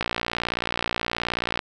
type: click train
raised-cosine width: 0.3 ms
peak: -8 dBFS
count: 94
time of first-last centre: 0.01-1.592 s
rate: 58.8 Hz
effects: none